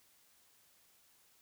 silence, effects white hiss -68 dBFS RMS until 1.41 s

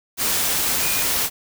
sine tone in noise, 2448 Hz, D#7, 29 cents flat, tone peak -29 dBFS, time 0.79-1.06 s, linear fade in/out 50 ms, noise white, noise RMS -21 dBFS, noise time 0.17-1.3 s, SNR -11 dB, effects none

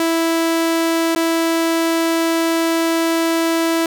sawtooth tone with dropouts, 329.6 Hz, E4, in tune, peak -11 dBFS, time 0-3.86 s, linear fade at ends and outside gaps 2 ms, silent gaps 1.15-1.16 s, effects none

